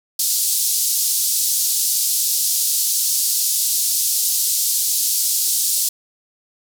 white band-pass noise, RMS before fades -19 dBFS, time 0.19-5.89 s, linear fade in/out 5 ms, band 4400 to 14000 Hz, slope 24 dB/octave, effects none

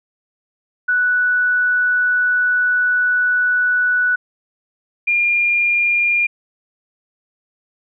sine tone pair in turn, 1480 / 2408 Hz, F#6 / D7, 0 / +43 cents, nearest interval minor sixth, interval 843 cents, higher second, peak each -13 dBFS, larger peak neither, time 0.88-4.16 / 5.07-6.27 s, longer first, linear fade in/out 10 ms, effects none

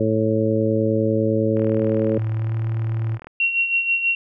harmonic tone, 109.9 Hz, A2, 2 cents flat, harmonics 1 / 2 / 3 / 4 / 5, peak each -23 / -23 / -23 / -23 / -23 dBFS, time 0-2.18 s, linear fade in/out 5 ms
click train, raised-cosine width 0.5 ms, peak -23 dBFS, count 69, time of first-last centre 1.57-3.27 s, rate 40 Hz
triangle tone with pitch glide, 110 to 111.99 Hz, A2 to A2, 0 to +31 cents, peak -18 dBFS, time 1.78-3.19 s, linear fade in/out 50 ms, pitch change +31 cents, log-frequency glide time 2.31-2.57 s
sine tone with tremolo, 2738 Hz, F7, 35 cents flat, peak -15 dBFS, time 3.4-4.15 s, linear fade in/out 2 ms, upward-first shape sine, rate 6.2 Hz, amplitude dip 60%
effects none

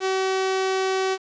sawtooth tone, 380 Hz, F#4, 46 cents sharp, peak -17 dBFS, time 0-1.18 s, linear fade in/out 50 ms, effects resampled to 16000 Hz + 8-bit

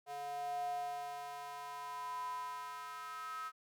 square tone with high-pass filter sweep, 142.9 Hz, D3, 47 cents flat, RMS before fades -43 dBFS, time 0.06-3.52 s, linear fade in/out 50 ms, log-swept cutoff 630 to 1300 Hz, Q 9.3, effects none

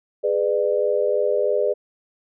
sine chord, G# diminished, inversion none, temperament just, 415.3 / 498.4 / 598 Hz, G#4 / B4 / D5, 0 / +16 / +31 cents, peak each -22 dBFS, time 0.23-1.74 s, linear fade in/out 20 ms, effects none

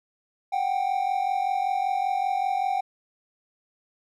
triangle tone pair together, 738.8 / 784 Hz, F#5 / G5, -3 / 0 cents, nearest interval minor second, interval 103 cents, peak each -25 / -23 dBFS, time 0.52-2.81 s, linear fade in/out 10 ms, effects none

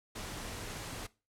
pink noise, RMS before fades -42 dBFS, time 0.15-1.07 s, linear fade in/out 10 ms, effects noise-tail reverb RT60 0.3 s tail -20 dB re dry + low-pass 11000 Hz 12 dB/octave

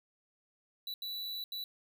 square tone bursts at uneven times, 3951 Hz, B7, in tune, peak -38 dBFS, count 3, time 0.87-0.94 / 1.02-1.44 / 1.52-1.64 s, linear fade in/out 2 ms, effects none

